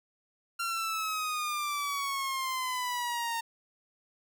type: exponential sweep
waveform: sawtooth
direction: down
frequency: 1379 to 916 Hz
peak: -27 dBFS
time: 0.59-3.41 s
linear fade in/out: 10 ms
effects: none